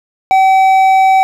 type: tone with hard clipping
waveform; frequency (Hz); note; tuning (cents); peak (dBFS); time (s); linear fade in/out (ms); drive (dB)
sine; 765; G5; -42; -7; 0.31-1.23; 0; 6
effects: none